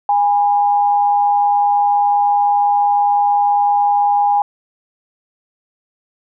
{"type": "tone pair together", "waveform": "sine", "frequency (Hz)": [818, 987.8], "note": ["G#5", "B5"], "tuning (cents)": [-26, 0], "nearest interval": "minor third", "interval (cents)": 326, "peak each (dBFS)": [-11, -23], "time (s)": [0.09, 4.42], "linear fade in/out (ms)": 2, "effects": []}